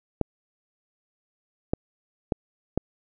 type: clicks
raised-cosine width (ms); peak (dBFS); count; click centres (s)
2; -9; 4; 0.213 / 1.735 / 2.322 / 2.776
effects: none